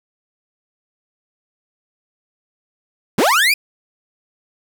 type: linear sweep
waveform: 30% pulse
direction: up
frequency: 139.6 to 2489 Hz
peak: -9 dBFS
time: 3.18-3.54 s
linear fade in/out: 5 ms
effects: 8-bit